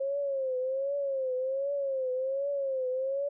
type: tone with vibrato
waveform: sine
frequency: 537 Hz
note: C5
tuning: 45 cents sharp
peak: -28 dBFS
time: 0-3.29 s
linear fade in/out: 10 ms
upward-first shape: triangle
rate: 1.3 Hz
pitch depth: 110 cents each way
effects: none